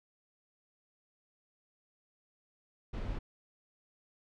brown noise, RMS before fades -37 dBFS, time 2.93-3.19 s, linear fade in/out 10 ms, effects low-pass 4000 Hz 12 dB/octave

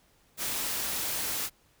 white noise, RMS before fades -32 dBFS, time 0.37-1.5 s, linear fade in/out 50 ms, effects pink hiss -65 dBFS RMS until 1.8 s

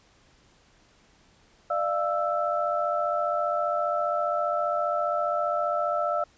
sine tone cluster, 596 / 691 / 1322 Hz, D5 / F5 / E6, +25 / -19 / +5 cents, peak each -28 dBFS, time 1.7-6.24 s, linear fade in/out 5 ms, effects pink hiss -60 dBFS RMS until 6.37 s + resampled to 16000 Hz

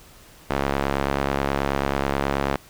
sawtooth tone with band-pass filter, 69.3 Hz, C#2, in tune, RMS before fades -24 dBFS, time 0.5-2.56 s, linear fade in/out 0 ms, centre 920 Hz, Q 0.56, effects pink hiss -49 dBFS RMS until 2.69 s

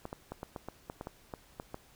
clicks, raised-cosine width 1 ms, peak -25 dBFS, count 12, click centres 0.054 / 0.129 / 0.32 / 0.431 / 0.562 / 0.686 / 0.899 / 1.011 / 1.071 / 1.338 / 1.599 / 1.744 s, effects pink hiss -61 dBFS RMS until 1.95 s

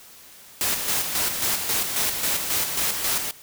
white noise with tremolo, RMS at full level -23 dBFS, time 0.61-3.31 s, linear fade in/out 0 ms, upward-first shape square, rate 3.7 Hz, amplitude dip 45%, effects white hiss -47 dBFS RMS until 3.42 s

